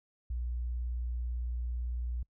sine tone with vibrato, 60.2 Hz, B1, 44 cents flat, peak -32 dBFS, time 0.3-2.23 s, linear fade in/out 5 ms, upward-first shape sine, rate 18 Hz, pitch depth 15 cents each way, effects noise-tail reverb RT60 0.1 s tail -26 dB re dry

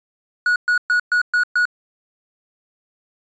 triangle tone bursts, 1459 Hz, F#6, 25 cents flat, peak -12 dBFS, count 6, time 0.46-1.654 s, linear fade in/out 2 ms, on 99 ms, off 120 ms, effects resampled to 16000 Hz

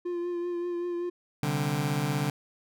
triangle tone with vibrato, 349.2 Hz, F4, in tune, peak -27 dBFS, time 0.05-1.1 s, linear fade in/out 10 ms, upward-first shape triangle, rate 5.2 Hz, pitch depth 27 cents each way
sawtooth chord, C suspended second, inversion none, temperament just, 130.81 / 147.16 / 196.22 Hz, C3 / D3 / G3, 0 / +4 / +2 cents, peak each -28 / -24 / -30 dBFS, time 1.43-2.3 s, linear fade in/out 2 ms
effects none

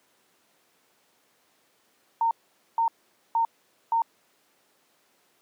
sine tone bursts, 916 Hz, A#5, 31 cents flat, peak -20 dBFS, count 4, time 2.21-4.02 s, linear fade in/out 2 ms, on 100 ms, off 470 ms, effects pink hiss -65 dBFS RMS until 5.41 s + high-pass 300 Hz 12 dB/octave

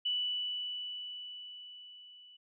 sine tone with level ramp, 2966 Hz, F#7, 4 cents sharp, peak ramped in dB -29 to -54 dBFS, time 0.05-2.37 s, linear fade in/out 10 ms, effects none

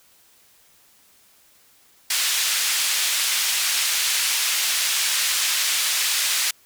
pink band-pass noise, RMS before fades -22 dBFS, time 2.1-6.51 s, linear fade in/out 5 ms, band 2500 to 12000 Hz, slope 12 dB/octave, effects white hiss -56 dBFS RMS until 6.65 s

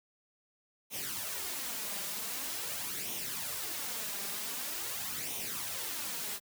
white noise with flanger, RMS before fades -38 dBFS, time 0.9-6.4 s, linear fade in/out 50 ms, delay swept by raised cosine 0.32 to 5.02 ms, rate 0.45 Hz, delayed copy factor +0.6, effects high-pass 80 Hz 12 dB/octave

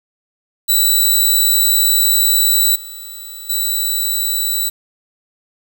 5% pulse tone with level steps, 3951 Hz, B7, in tune, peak -3 / -22 / -8 dBFS, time 0.68-4.7 s, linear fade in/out 20 ms, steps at 2.75 / 3.49 s, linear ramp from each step 10 ms, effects 7-bit

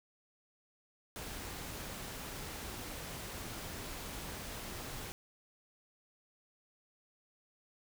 pink noise, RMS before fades -44 dBFS, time 1.16-5.12 s, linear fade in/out 0 ms
click, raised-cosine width 5 ms, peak -36 dBFS, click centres 3.467 s
effects none

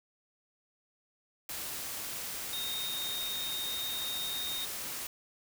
sine tone in noise, 3705 Hz, A#7, 11 cents flat, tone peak -35 dBFS, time 2.53-4.65 s, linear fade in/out 2 ms, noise white, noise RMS -39 dBFS, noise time 1.49-5.07 s, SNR +1 dB, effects none

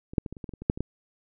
clicks, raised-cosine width 3 ms, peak -27 / -7 / -21 / -24 / -30 / -23 / -25 / -27 / -25 / -7 / -22 / -14 dBFS, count 12, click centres 0.135 / 0.182 / 0.262 / 0.326 / 0.368 / 0.442 / 0.492 / 0.537 / 0.62 / 0.699 / 0.775 / 0.806 s, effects none

